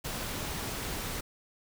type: noise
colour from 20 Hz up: pink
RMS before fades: -36 dBFS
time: 0.04-1.21 s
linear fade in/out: 10 ms
effects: none